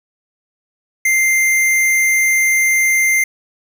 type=tone; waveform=square; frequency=2093 Hz; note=C7; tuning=in tune; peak=-12 dBFS; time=1.05-3.24 s; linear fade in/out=5 ms; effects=none